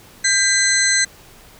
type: tone cluster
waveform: sine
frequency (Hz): 1591 / 1994 / 4098 / 6240 / 7970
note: G6 / B6 / C8 / G8 / B8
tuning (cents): +25 / +16 / -37 / -9 / +15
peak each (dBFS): -20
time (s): 0.24-1.05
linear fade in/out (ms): 10
effects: pink hiss -45 dBFS RMS until 1.59 s